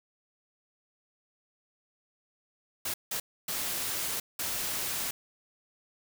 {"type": "noise bursts at uneven times", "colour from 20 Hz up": "white", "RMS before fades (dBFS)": -33, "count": 4, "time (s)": [[2.85, 2.94], [3.11, 3.2], [3.48, 4.2], [4.39, 5.11]], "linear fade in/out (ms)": 5, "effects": []}